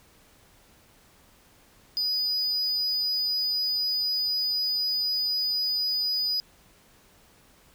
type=tone; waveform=triangle; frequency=4952 Hz; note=D#8; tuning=9 cents flat; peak=-23 dBFS; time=1.97-6.4 s; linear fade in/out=0 ms; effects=pink hiss -58 dBFS RMS until 7.74 s